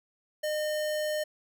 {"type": "tone", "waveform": "square", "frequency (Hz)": 609, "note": "D#5", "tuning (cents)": -37, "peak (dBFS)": -29, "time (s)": [0.43, 1.24], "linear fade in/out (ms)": 10, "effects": []}